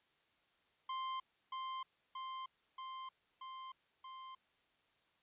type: tone with echo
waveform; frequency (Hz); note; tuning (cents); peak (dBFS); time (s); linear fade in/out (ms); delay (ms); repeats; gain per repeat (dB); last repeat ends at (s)
45% pulse; 1050; C6; +6; -39; 0.89-1.2; 5; 630; 5; -2; 4.35
effects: white hiss -75 dBFS RMS until 5.22 s + resampled to 8000 Hz